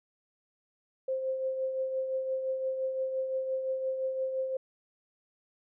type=tone with tremolo; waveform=sine; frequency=525 Hz; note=C5; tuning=6 cents sharp; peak=-27 dBFS; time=1.08-4.57 s; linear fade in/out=5 ms; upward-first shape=triangle; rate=5.8 Hz; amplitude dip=50%; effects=none